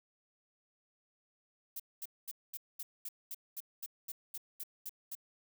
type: noise bursts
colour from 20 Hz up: violet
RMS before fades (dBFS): -42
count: 14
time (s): 1.76-5.152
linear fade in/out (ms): 5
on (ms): 38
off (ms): 220
effects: none